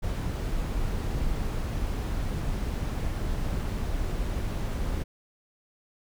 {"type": "noise", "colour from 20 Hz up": "brown", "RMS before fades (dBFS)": -29, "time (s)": [0.02, 5.04], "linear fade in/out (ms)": 20, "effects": []}